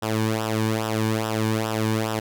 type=tone with flanger; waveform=sawtooth; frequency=110 Hz; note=A2; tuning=in tune; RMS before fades=-24 dBFS; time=0.02-2.2 s; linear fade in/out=10 ms; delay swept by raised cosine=0.45 to 1.55 ms; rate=2.4 Hz; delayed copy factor=-0.75; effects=none